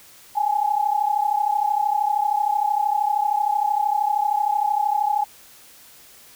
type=tone pair together; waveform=sine; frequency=816 / 849 Hz; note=G#5 / G#5; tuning=-31 / +38 cents; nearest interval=minor second; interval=69 cents; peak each=-21 dBFS; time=0.35-5.25 s; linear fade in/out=20 ms; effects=white hiss -48 dBFS RMS until 6.35 s